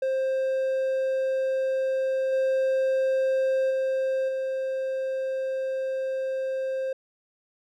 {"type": "tone with level steps", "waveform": "triangle", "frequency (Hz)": 528, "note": "C5", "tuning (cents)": 16, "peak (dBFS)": [-21, -19, -21, -24], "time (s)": [0.02, 6.93], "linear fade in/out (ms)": 5, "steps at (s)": [2.32, 3.7, 4.28], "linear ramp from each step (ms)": 10, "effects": []}